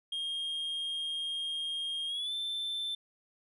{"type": "tone with pitch glide", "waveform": "sine", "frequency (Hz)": [3231, 3544], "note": ["G#7", "A7"], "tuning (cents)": [-48, 12], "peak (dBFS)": -30, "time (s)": [0.12, 2.95], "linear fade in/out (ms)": 5, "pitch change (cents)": 160, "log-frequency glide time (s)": [2.07, 2.33], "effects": ["tanh soft clip ceiling -32 dBFS"]}